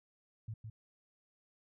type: tone with echo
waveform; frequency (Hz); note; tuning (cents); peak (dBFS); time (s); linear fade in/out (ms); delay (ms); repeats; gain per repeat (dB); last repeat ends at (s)
sine; 110; A2; 0; -39; 0.48-0.54; 5; 160; 1; -4; 0.7
effects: none